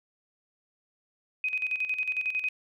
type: tone with tremolo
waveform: sine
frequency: 2513 Hz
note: D#7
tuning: 17 cents sharp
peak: -25 dBFS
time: 1.44-2.49 s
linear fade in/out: 2 ms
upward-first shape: square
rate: 11 Hz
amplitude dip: 65%
effects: none